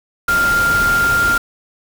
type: tone in noise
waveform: sine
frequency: 1396.9 Hz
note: F6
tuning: in tune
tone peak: -12 dBFS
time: 0.28-1.38 s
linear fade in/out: 5 ms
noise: pink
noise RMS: -23 dBFS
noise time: 0.28-1.38 s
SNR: +8 dB
effects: none